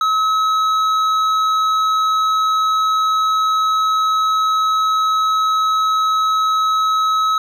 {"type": "tone with hard clipping", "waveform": "sine", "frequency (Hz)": 1286, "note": "E6", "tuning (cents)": -43, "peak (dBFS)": -15, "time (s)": [0.01, 7.38], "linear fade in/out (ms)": 2, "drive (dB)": 7, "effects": []}